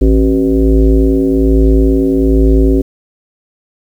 sine tone with frequency modulation, 162.9 Hz, E3, 20 cents flat, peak -6 dBFS, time 0.01-2.82 s, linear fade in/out 10 ms, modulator 109 Hz, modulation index 2.3, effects 7-bit

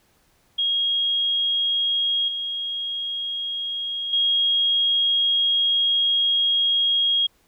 sine tone with level steps, 3273 Hz, G#7, 26 cents flat, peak -19 / -25 / -17 dBFS, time 0.58-7.27 s, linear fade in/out 10 ms, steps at 2.28 / 4.13 s, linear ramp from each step 2 ms, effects pink hiss -62 dBFS RMS until 7.47 s

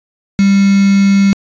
sine tone with quantisation, 197.5 Hz, G3, 13 cents sharp, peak -6 dBFS, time 0.39-1.33 s, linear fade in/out 0 ms, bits 3, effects resampled to 16000 Hz

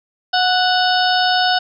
harmonic tone with a mistuned harmonic, 740 Hz, F#5, in tune, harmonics 1 / 2 / 4 / 5 / 6 / 7, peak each -16 / -19 / -22 / -23 / -24 / -24 dBFS, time 0.33-1.59 s, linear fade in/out 10 ms, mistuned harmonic 1, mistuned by -20 cents, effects none

